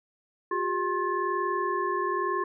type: tone cluster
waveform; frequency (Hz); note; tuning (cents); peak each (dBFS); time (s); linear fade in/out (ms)
sine; 359.2 / 400.1 / 1067 / 1736; F4 / G4 / C6 / A6; +49 / +35 / +34 / -24; -31 / -32 / -28 / -36; 0.51-2.44; 5
effects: none